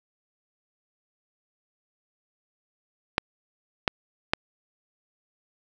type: clicks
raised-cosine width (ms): 0.3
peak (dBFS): -4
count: 3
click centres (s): 3.181 / 3.878 / 4.335
effects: none